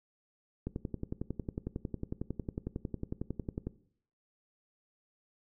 click train, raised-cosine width 3 ms, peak -22 dBFS, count 34, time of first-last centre 0.67-3.67 s, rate 11 Hz, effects noise-tail reverb RT60 0.6 s tail -18 dB re dry

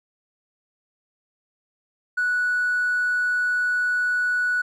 sine tone with hard clipping, 1474 Hz, F#6, 7 cents flat, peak -20 dBFS, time 2.17-4.62 s, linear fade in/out 10 ms, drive 1 dB, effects none

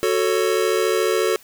square chord, F# minor, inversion none, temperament just, 370 / 444 / 555 Hz, F#4 / A4 / C#5, 0 / +16 / +2 cents, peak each -22 / -21 / -26 dBFS, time 0.03-1.36 s, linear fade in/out 0 ms, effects white hiss -49 dBFS RMS until 1.43 s

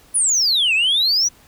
sine exponential two-way sweep, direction down then up, 10350 to 2489 to 6020 Hz, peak -12 dBFS, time 0.14-1.29 s, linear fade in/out 20 ms, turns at 0.74 s, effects tanh soft clip ceiling -12 dBFS + pink hiss -50 dBFS RMS until 1.47 s

